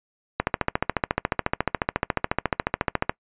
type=click train; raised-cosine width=0.5 ms; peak=-5 dBFS; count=39; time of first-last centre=0.4-3.095 s; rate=14.1 Hz; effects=noise-tail reverb RT60 0.1 s tail -23 dB re dry + resampled to 8000 Hz